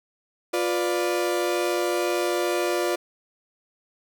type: chord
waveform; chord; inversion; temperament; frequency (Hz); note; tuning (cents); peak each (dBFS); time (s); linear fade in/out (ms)
35% pulse; B diminished; second; equal with one note detuned; 352.5 / 493.9 / 587.3; F4 / B4 / D5; +16 / 0 / 0; -23 / -28 / -26; 0.53-2.96; 10
effects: none